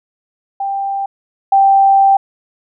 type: tone pair in turn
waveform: sine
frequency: 789 / 784 Hz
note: G5 / G5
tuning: +11 / 0 cents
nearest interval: unison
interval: 11 cents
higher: first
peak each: -16 / -6 dBFS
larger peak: second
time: 0.6-1.06 / 1.52-2.17 s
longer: second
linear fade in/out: 5 ms
effects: none